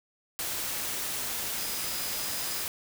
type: tone in noise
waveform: sine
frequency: 4978 Hz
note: D#8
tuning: in tune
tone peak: -41 dBFS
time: 1.58-2.62 s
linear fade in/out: 0 ms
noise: white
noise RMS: -33 dBFS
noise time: 0.39-2.68 s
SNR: -11 dB
effects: none